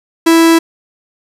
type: tone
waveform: 45% pulse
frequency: 329.6 Hz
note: E4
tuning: in tune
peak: -5 dBFS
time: 0.26-0.59 s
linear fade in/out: 10 ms
effects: resampled to 32000 Hz + 7-bit